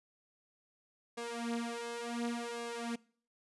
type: tone with flanger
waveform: sawtooth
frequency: 235.3 Hz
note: A#3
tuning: 16 cents sharp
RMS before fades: -39 dBFS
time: 1.17-2.96 s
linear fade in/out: 10 ms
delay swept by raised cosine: 1.8 to 6.6 ms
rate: 0.69 Hz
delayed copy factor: +0.95
effects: noise-tail reverb RT60 0.5 s tail -23 dB re dry + resampled to 24000 Hz